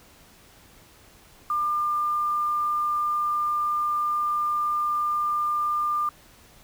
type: tone with quantisation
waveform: sine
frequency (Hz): 1199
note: D6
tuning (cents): +36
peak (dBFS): -22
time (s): 1.5-6.09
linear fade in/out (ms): 2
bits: 8
effects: pink hiss -53 dBFS RMS until 6.63 s